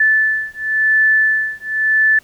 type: beating tone pair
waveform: sine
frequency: 1749 / 1749.94 Hz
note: A6 / A6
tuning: -11 / -10 cents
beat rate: 0.94 Hz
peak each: -15 / -15 dBFS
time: 0-2.19 s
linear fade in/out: 5 ms
effects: pink hiss -50 dBFS RMS until 2.23 s